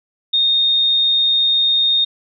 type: tone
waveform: sine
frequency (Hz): 3686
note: A#7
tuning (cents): -20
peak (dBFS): -12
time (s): 0.33-2.05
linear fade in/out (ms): 10
effects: none